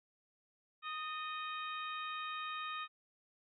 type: harmonic tone with a mistuned harmonic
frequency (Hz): 622.3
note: D#5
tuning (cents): 0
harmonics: 2 / 3 / 4 / 5 / 6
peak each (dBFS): -41 / -49 / -47 / -53 / -49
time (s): 0.82-2.88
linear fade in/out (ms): 50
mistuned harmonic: 3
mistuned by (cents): -41
effects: none